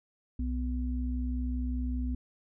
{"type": "tone pair together", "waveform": "sine", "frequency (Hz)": [62.55, 250], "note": ["B1", "B3"], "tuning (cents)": [23, 21], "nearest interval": "2 octaves", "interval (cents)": 2398, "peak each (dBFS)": [-30, -35], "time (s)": [0.39, 2.15], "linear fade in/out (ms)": 5, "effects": []}